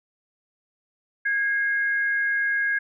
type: tone pair together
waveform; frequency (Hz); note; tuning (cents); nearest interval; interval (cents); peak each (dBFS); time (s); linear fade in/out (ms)
sine; 1642 / 2127; G#6 / C7; -20 / +28; major third; 448; -21 / -31; 1.25-2.79; 10
effects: none